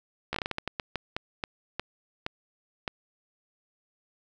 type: slowing click train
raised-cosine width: 0.3 ms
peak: -14 dBFS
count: 16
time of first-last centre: 0.33-2.878 s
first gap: 14 ms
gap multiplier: 1.31
effects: none